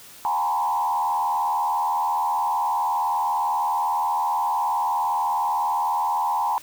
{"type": "tone with frequency modulation", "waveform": "sine", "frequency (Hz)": 903, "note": "A5", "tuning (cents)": 45, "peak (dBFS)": -20, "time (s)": [0.25, 6.58], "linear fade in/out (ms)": 0, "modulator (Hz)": 79.5, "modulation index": 1.4, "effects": ["white hiss -45 dBFS RMS until 6.62 s"]}